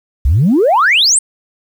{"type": "exponential sweep", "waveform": "sine", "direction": "up", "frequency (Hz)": [58.27, 9130], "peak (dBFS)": -6, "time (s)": [0.25, 1.19], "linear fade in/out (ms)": 5, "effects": ["tanh soft clip ceiling -4 dBFS", "7-bit"]}